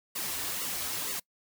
white noise with flanger, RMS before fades -34 dBFS, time 0.15-1.2 s, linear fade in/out 10 ms, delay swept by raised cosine 1.2 to 5.9 ms, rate 2.1 Hz, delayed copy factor -0.8, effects noise-tail reverb RT60 0.1 s tail -24 dB re dry

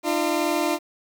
20% pulse tone pair together, 301.6 / 342.8 Hz, D4 / F4, +46 / -32 cents, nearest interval major second, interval 222 cents, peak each -19 dBFS, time 0.03-0.79 s, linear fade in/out 50 ms, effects 9-bit

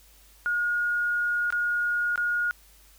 sine tone with dropouts, 1435 Hz, F6, 47 cents sharp, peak -23 dBFS, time 0.46-2.51 s, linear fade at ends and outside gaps 0 ms, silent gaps 1.504-1.525 / 2.158-2.177 s, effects added 50 Hz sine -56 dBFS peak until 2.98 s + white hiss -57 dBFS RMS until 2.98 s

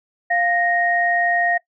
sine tone pair together, 698.5 / 1864.8 Hz, F5 / A#6, 0 / 0 cents, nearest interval octave + perfect fourth, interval 1700 cents, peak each -19 dBFS, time 0.3-1.58 s, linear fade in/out 10 ms, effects noise-tail reverb RT60 0.1 s tail -19 dB re dry

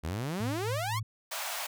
sawtooth exponential sweep, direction up, 72.5 to 1147 Hz, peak -28 dBFS, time 0.03-1 s, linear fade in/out 20 ms
sine tone with tremolo, 109.6 Hz, A2, 6 cents flat, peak -31 dBFS, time 0.4-1.03 s, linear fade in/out 5 ms, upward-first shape sine, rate 3.9 Hz, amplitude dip 55%
pink high-pass noise, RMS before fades -36 dBFS, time 1.31-1.67 s, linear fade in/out 10 ms, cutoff 610 Hz, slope 48 dB/octave
effects none

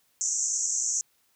white band-pass noise, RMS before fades -28 dBFS, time 0.21-1.01 s, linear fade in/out 0 ms, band 5900 to 7500 Hz, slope 96 dB/octave, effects white hiss -68 dBFS RMS until 1.35 s

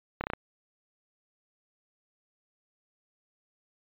slowing click train, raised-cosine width 0.5 ms, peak -16 dBFS, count 5, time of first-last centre 0.21-0.335 s, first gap 29 ms, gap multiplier 1.05, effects resampled to 8000 Hz

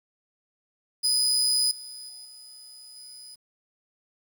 30% pulse tone with level steps, 4982 Hz, D#8, 1 cent sharp, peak -18 / -36 / -39 / -42 / -40 dBFS, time 1.03-3.36 s, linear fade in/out 20 ms, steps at 1.71 / 2.09 / 2.25 / 2.96 s, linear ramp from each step 2 ms, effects 10-bit

